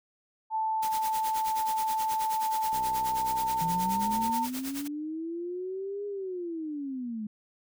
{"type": "tone with pitch glide", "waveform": "sine", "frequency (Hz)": [880, 903.2], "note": ["A5", "A5"], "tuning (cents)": [0, 45], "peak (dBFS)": -26, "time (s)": [0.5, 4.48], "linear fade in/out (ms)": 50, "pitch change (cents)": 45, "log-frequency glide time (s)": [2.61, 3.93]}
{"type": "noise with tremolo", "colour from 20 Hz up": "white", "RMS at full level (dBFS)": -37, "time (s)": [0.82, 4.88], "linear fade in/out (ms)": 10, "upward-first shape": "sine", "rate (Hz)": 9.4, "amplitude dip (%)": 85}
{"type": "click train", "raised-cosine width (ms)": 2, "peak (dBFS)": -33, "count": 101, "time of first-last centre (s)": [2.73, 4.297], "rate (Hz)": 63.8}
{"type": "linear two-way sweep", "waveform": "sine", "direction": "up then down", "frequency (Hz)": [161.9, 411.2, 207.4], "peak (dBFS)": -32, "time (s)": [3.61, 7.27], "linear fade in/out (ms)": 5, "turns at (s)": 6.06}
{"effects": []}